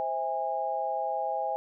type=chord; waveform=sine; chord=C augmented; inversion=none; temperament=just; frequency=523.3 / 654.1 / 817.6 Hz; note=C5 / E5 / G#5; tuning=0 / -14 / -27 cents; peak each=-35 / -33 / -30 dBFS; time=0-1.56 s; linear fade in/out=0 ms; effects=none